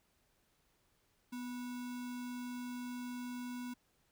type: tone with sample-and-hold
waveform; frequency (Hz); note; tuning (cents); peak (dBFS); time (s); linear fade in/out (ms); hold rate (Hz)
sine; 246.9; B3; 0; -40; 1.32-3.74; 10; 1225
effects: pink hiss -75 dBFS RMS until 4.11 s